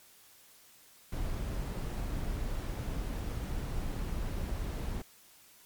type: noise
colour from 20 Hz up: brown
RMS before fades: -35 dBFS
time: 1.12-5.02 s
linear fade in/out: 5 ms
effects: white hiss -59 dBFS RMS until 5.65 s + MP3 96 kbps